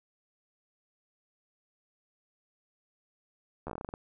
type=slowing click train; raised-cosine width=1 ms; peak=-24 dBFS; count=11; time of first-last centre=3.67-3.939 s; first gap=12 ms; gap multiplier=1.17; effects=none